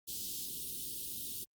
white band-stop noise, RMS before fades -41 dBFS, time 0.07-1.45 s, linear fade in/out 20 ms, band 410 to 3100 Hz, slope 48 dB/octave, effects Opus 48 kbps

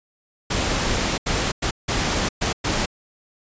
pink noise bursts at uneven times, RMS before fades -22 dBFS, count 6, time 0.5-1.18 / 1.26-1.52 / 1.62-1.71 / 1.88-2.29 / 2.41-2.53 / 2.64-2.86 s, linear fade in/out 10 ms, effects resampled to 16000 Hz

